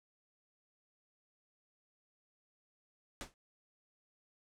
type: noise with exponential decay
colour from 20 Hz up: pink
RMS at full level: -39 dBFS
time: 3.21-3.34 s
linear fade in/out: 0 ms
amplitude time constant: 27 ms
effects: low-pass 9000 Hz 12 dB/octave